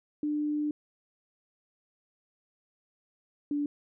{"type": "tone pair in turn", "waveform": "sine", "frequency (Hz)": [298.1, 290.5], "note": ["D4", "D4"], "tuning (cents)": [26, -19], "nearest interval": "unison", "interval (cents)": 45, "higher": "first", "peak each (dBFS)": -27, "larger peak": "neither", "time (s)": [[0.23, 0.71], [3.51, 3.66]], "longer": "first", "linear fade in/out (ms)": 2, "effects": []}